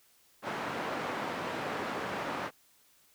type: band-pass noise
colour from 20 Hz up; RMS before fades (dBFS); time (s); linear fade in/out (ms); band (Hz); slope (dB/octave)
white; -36; 0.42-2.51; 50; 160 to 1300; 12
effects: white hiss -65 dBFS RMS until 3.14 s